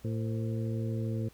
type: harmonic tone with a mistuned harmonic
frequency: 112.6 Hz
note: A2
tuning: 40 cents sharp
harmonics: 1 / 2 / 3 / 4 / 5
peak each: -31 / -37 / -41 / -43 / -45 dBFS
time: 0.04-1.29 s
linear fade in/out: 10 ms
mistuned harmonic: 5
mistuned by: -110 cents
effects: added 60 Hz sine -60 dBFS peak until 1.33 s + pink hiss -60 dBFS RMS until 1.33 s